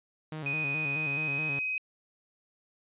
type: tone with vibrato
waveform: sawtooth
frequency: 147.6 Hz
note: D3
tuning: 9 cents sharp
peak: -32 dBFS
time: 0.32-1.59 s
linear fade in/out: 2 ms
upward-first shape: square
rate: 4.7 Hz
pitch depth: 94 cents each way
type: tone with pitch glide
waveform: sine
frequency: 2489 to 2522 Hz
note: D#7 to D#7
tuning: 0 to +23 cents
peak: -29 dBFS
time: 0.46-1.78 s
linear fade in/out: 2 ms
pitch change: +23 cents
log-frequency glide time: 0.86-1.44 s
effects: resampled to 8000 Hz